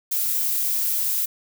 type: noise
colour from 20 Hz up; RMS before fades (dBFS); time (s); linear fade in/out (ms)
violet; -23; 0.11-1.26; 10
effects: none